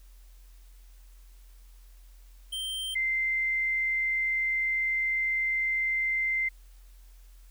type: tone pair in turn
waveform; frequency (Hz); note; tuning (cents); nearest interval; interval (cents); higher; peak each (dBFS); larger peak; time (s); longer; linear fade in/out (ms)
square / sine; 3139 / 2082; G7 / C7; +2 / -9; perfect fifth; 711; first; -32 / -25; second; 2.52-2.95 / 2.95-6.49; second; 10
effects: added 43 Hz sine -49 dBFS peak until 7.5 s + white hiss -64 dBFS RMS until 7.5 s

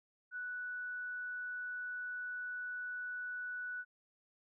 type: tone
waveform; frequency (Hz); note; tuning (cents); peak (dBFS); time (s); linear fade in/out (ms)
sine; 1480; F#6; 0; -39; 0.31-3.85; 50
effects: none

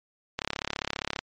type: click train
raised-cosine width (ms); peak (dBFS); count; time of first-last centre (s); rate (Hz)
0.2; -10; 29; 0.39-1.19; 35
effects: low-pass 5000 Hz 12 dB/octave + MP3 64 kbps

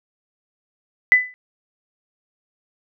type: tone with exponential decay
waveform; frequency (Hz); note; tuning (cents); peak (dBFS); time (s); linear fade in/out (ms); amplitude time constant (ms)
sine; 2000; B6; +21; -5; 1.12-1.34; 0; 47
effects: none

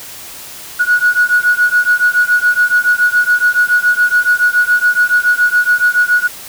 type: beating tone pair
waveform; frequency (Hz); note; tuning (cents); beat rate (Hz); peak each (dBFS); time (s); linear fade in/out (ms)
sine; 1456 / 1463.1; F#6 / F#6; -28 / -20; 7.1; -11; 0.79-6.28; 20
effects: tanh soft clip ceiling -2 dBFS + white hiss -31 dBFS RMS until 6.48 s

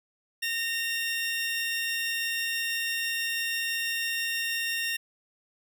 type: tone pair together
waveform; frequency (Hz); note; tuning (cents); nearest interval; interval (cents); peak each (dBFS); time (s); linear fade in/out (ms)
30% pulse; 1840.7 / 2758; A#6 / F7; -22 / -22; perfect fifth; 700; -28; 0.42-4.97; 10
effects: none

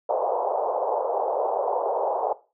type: band-pass noise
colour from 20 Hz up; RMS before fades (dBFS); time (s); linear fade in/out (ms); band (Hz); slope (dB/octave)
pink; -25; 0.09-2.33; 5; 460 to 920; 48
effects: noise-tail reverb RT60 0.3 s tail -17 dB re dry

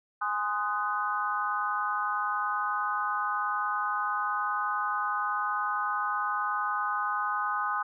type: chord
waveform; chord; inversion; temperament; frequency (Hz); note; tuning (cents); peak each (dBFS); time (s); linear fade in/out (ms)
sine; Ab dominant seventh; none; just; 830.6 / 1038.3 / 1245.9 / 1495.1; Ab5 / C6 / Eb6 / Gb6; 0 / -14 / +2 / +18; -34 / -34 / -30 / -34; 0.21-7.83; 10
effects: none

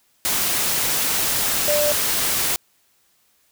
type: tone in noise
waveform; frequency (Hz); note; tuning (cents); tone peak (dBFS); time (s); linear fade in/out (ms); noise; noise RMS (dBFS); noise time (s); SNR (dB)
sine; 592; D5; +14; -18; 1.68-1.92; 0; white; -21; 0.25-2.56; 0
effects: white hiss -62 dBFS RMS until 3.51 s

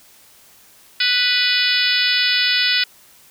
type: harmonic tone with a mistuned harmonic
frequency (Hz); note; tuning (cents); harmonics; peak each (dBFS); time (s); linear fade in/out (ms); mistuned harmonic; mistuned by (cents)
493.9; B4; 0; 3 / 4 / 5 / 6 / 7 / 8 / 9 / 10; -23 / -23 / -23 / -23 / -23 / -23 / -23 / -23; 1-2.84; 5; 10; +43
effects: white hiss -49 dBFS RMS until 3.3 s

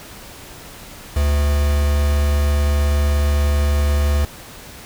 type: tone with quantisation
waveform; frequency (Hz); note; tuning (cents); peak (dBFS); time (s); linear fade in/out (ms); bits
triangle; 72.6; D2; -19; -12; 1.16-4.25; 5; 4
effects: pink hiss -38 dBFS RMS until 4.85 s

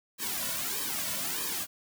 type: noise with flanger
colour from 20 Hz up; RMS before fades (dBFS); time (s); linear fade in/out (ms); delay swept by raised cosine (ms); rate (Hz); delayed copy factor
white; -33; 0.18-1.67; 50; 1.4 to 2.5; 1.6; -0.95
effects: none

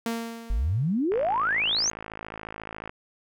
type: tone with exponential decay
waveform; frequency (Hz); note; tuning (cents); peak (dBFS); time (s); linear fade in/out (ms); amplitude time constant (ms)
sawtooth; 230.1; A#3; -22; -21; 0.06-1.08; 2; 220
type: exponential sweep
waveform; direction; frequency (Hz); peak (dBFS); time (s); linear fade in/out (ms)
sine; up; 43.65 to 6645; -22; 0.5-1.9; 0
type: click train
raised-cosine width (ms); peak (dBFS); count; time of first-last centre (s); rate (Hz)
0.5; -21; 97; 1.12-2.894; 54.1
effects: none

